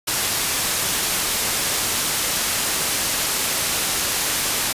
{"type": "low-pass noise", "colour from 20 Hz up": "white", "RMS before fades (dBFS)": -22, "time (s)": [0.07, 4.73], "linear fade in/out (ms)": 10, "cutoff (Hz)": 12000, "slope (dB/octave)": 12, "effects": ["resampled to 32000 Hz"]}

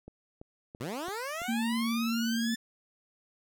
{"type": "click train", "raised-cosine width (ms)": 2, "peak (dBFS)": -32, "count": 5, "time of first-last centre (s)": [0.08, 1.418], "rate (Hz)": 2.99}
{"type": "linear sweep", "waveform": "15% pulse", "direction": "up", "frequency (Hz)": [103.83, 1774], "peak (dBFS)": -28, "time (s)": [0.8, 2.56], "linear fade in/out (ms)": 10}
{"type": "tone with vibrato", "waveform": "sine", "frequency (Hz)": 230, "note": "A#3", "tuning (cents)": -23, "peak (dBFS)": -28, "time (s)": [1.48, 2.55], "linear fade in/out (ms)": 10, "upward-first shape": "sine", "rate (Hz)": 19, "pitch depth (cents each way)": 21}
{"effects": []}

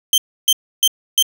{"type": "tone bursts", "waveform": "sawtooth", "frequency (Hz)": 3136, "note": "G7", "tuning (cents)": 0, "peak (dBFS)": -7, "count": 4, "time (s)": [0.13, 1.226], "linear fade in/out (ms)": 2, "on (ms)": 49, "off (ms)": 300, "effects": []}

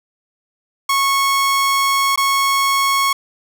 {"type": "tone with dropouts", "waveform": "sawtooth", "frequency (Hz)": 1100, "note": "C#6", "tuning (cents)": -14, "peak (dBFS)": -10, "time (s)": [0.89, 3.13], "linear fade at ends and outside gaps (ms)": 5, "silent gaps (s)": [2.16, 2.175], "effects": []}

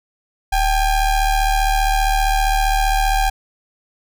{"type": "ring-modulated tone", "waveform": "square", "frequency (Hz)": 406.6, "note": "G#4", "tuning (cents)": -37, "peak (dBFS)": -12, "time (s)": [0.52, 3.3], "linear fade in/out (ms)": 10, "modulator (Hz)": 369, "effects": []}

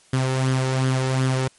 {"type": "tone with flanger", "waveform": "sawtooth", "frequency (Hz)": 130.81, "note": "C3", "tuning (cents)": 0, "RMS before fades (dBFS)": -21, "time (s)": [0.13, 1.48], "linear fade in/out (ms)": 5, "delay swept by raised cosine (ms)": [0.6, 2.3], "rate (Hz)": 2.7, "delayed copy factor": 0.5, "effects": ["white hiss -55 dBFS RMS until 1.58 s", "MP3 48 kbps"]}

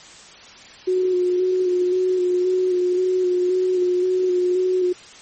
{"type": "tone with vibrato", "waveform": "sine", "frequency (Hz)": 364.5, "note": "F#4", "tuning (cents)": -26, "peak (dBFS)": -16, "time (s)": [0.87, 4.93], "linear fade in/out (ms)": 10, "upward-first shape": "square", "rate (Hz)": 1.9, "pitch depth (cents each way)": 20, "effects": ["white hiss -43 dBFS RMS until 5.21 s", "MP3 32 kbps"]}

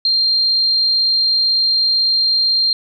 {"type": "tone", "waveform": "sine", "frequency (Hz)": 4186, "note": "C8", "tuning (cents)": 0, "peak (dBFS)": -12, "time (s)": [0.05, 2.73], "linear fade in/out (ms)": 2, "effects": []}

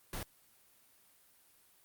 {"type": "noise", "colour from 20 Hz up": "pink", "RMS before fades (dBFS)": -40, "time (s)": [0.13, 0.23], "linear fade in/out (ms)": 2, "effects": ["white hiss -66 dBFS RMS until 1.84 s", "Opus 32 kbps"]}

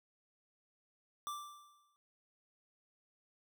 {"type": "tone with exponential decay", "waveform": "square", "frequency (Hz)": 1174.7, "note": "D6", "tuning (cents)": 0, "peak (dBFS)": -38, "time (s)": [1.27, 1.96], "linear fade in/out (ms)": 0, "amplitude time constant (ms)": 150, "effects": []}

